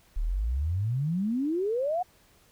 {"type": "exponential sweep", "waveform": "sine", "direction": "up", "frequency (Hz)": [34.56, 748], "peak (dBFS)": -25, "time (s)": [0.16, 2.03], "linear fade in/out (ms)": 10, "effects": ["pink hiss -61 dBFS RMS until 2.51 s"]}